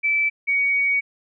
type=tone pair in turn; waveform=sine; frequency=2317 / 2247 Hz; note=D7 / C#7; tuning=-24 / +23 cents; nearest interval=minor second; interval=53 cents; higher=first; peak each=-17 dBFS; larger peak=neither; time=0.03-0.3 / 0.47-1.01 s; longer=second; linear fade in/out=20 ms; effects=none